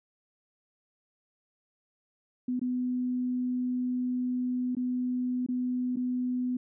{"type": "tone with dropouts", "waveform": "sine", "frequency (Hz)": 250, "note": "B3", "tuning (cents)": 21, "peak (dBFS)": -27, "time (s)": [2.48, 6.57], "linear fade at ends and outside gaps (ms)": 5, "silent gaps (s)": [[2.595, 2.614], [4.751, 4.767], [5.464, 5.486], [5.96, 5.968]], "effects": []}